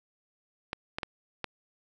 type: clicks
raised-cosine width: 0.3 ms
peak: -16 dBFS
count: 4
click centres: 0.731 / 0.985 / 1.032 / 1.443 s
effects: none